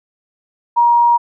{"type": "tone", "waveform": "sine", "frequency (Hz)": 948, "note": "A#5", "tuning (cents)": 29, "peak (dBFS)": -8, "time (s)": [0.76, 1.18], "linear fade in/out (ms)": 20, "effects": []}